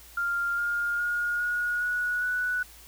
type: tone with pitch steps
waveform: sine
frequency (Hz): 1396.9 / 1413.1 / 1429.6 / 1446.2 / 1463 / 1480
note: F6 / F6 / F6 / F#6 / F#6 / F#6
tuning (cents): 0 / +20 / +40 / -40 / -20 / 0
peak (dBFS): -25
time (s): 0.17-2.63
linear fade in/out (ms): 5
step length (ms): 410
effects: added 56 Hz sine -53 dBFS peak until 2.87 s + white hiss -51 dBFS RMS until 2.87 s